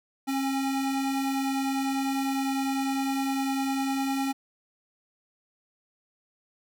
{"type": "tone pair together", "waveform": "square", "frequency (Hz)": [270.1, 820.2], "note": ["C#4", "G#5"], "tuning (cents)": [-45, -22], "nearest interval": "octave + perfect fifth", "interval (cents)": 1923, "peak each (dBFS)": [-27, -35], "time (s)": [0.27, 4.33], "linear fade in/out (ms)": 20, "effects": []}